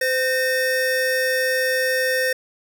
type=tone pair together; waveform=square; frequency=514.1 / 1832 Hz; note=C5 / A#6; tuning=-31 / -31 cents; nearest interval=octave + minor seventh; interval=2200 cents; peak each=-22 / -22 dBFS; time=0.01-2.33 s; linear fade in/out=5 ms; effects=none